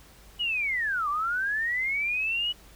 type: linear two-way sweep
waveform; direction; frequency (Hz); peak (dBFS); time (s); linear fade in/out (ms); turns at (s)
sine; down then up; 2961 to 1138 to 2961; -25; 0.39-2.53; 20; 1.09
effects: added 50 Hz sine -53 dBFS peak until 2.75 s + pink hiss -54 dBFS RMS until 2.75 s